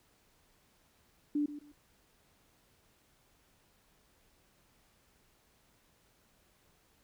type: tone with echo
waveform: sine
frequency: 293.7 Hz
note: D4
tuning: in tune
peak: -28 dBFS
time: 1.35-1.46 s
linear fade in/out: 5 ms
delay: 130 ms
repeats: 2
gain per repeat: -13 dB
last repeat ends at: 1.72 s
effects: pink hiss -69 dBFS RMS until 7.03 s